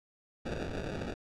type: noise with sample-and-hold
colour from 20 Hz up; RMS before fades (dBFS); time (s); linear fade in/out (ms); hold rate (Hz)
violet; -37; 0.45-1.14; 5; 1050
effects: low-pass 5000 Hz 12 dB/octave

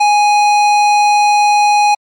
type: tone with hard clipping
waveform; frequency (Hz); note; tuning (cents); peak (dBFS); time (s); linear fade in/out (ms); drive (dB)
triangle; 830; G#5; -1; -9; 0-1.95; 10; 18
effects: MP3 64 kbps

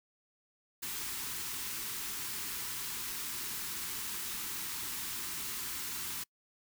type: band-stop noise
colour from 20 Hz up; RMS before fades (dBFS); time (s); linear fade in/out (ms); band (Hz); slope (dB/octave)
white; -39; 0.82-6.24; 10; 430 to 860; 48
effects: noise-tail reverb RT60 0.1 s tail -26 dB re dry

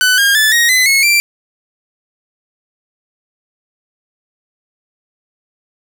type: tone with pitch steps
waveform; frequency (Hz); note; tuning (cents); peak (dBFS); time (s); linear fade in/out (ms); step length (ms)
sawtooth; 1500 / 1617 / 1743.1 / 1879 / 2026 / 2183 / 2354; F#6 / G#6 / A6 / A#6 / B6 / C#7 / D7; +23 / -47 / -17 / +13 / +44 / -27 / +3; -5; 0.01-1.2; 0; 170
effects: 7-bit

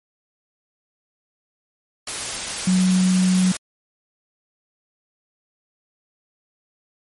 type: tone in noise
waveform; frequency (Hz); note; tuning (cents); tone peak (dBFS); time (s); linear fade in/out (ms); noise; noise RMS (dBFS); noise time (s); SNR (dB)
sine; 185; F#3; 0; -14; 2.67-3.52; 5; white; -27; 2.07-3.57; +10
effects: MP3 48 kbps

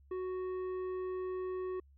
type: tone with tanh clipping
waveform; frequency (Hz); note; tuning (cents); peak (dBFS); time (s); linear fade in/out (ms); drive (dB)
sine; 370; F#4; 0; -37; 0.11-1.8; 5; 9
effects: added 69 Hz sine -59 dBFS peak until 1.97 s

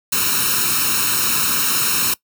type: noise with comb filter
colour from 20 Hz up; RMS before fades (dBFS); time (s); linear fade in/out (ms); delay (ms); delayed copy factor
white; -18; 0.12-2.14; 5; 0.74; +0.85
effects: noise-tail reverb RT60 0.1 s tail -21 dB re dry + high-pass 100 Hz 12 dB/octave

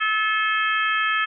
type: harmonic tone with a mistuned harmonic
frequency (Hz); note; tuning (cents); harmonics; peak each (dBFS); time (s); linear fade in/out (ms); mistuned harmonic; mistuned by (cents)
432.6; A4; -29; 3 / 4 / 5 / 6 / 7; -23 / -23 / -30 / -28 / -30; 0-1.26; 20; 7; +79
effects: none

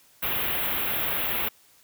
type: band-stop noise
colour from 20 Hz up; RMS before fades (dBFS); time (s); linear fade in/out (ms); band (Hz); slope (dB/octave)
white; -27; 0.22-1.49; 10; 3500 to 12000; 48
effects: white hiss -58 dBFS RMS until 1.83 s

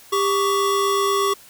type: tone pair together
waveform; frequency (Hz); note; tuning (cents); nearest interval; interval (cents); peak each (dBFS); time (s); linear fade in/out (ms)
square; 397.3 / 1123.7; G4 / C#6; +23 / +23; octave + tritone; 1800; -21; 0.12-1.34; 10
effects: white hiss -47 dBFS RMS until 1.49 s

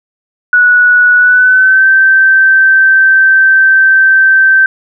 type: tone with pitch glide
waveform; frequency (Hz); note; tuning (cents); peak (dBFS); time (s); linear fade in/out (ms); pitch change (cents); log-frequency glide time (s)
sine; 1469 to 1553.7; F#6 to G6; -13 to -16; -3; 0.53-4.66; 2; +97; 1.17-1.87
effects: none

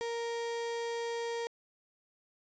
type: tone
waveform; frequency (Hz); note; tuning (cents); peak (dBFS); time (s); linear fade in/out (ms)
35% pulse; 466.2; A#4; 0; -32; 0.01-1.47; 0
effects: resampled to 16000 Hz

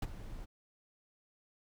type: noise with ADSR envelope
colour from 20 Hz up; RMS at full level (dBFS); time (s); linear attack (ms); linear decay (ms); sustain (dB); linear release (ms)
brown; -29; 0.02-0.46; 5; 31; -16; 22
effects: none

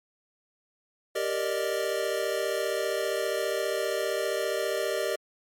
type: chord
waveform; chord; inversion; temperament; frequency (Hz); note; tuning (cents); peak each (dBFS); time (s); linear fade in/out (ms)
square; Eb major seventh; first; equal; 392 / 466.2 / 587.3 / 622.3; G4 / Bb4 / D5 / Eb5; 0 / 0 / 0 / 0; -33; 1.15-5.16; 10
effects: MP3 64 kbps

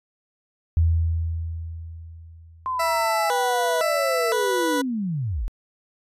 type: tone with exponential decay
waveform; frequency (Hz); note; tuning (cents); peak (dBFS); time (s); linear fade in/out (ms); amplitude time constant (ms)
sine; 82.41; E2; 0; -14; 0.77-3.07; 0; 500
type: linear sweep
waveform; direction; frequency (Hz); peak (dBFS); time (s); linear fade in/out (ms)
sine; down; 1046.5 to 35; -23; 2.66-5.48; 0
type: tone with vibrato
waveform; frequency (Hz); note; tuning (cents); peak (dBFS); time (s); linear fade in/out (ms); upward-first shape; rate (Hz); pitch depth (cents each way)
20% pulse; 571; D5; -49; -17; 2.79-4.82; 10; square; 0.98; 260
effects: resampled to 32000 Hz

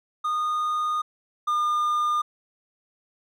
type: tone pair in turn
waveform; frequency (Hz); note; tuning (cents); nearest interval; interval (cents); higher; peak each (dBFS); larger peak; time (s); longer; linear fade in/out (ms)
triangle; 1228 / 1209.7; D#6 / D#6; -23 / -49; unison; 26; first; -21 / -19; second; 0.24-1.02 / 1.47-2.22; first; 10
effects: none

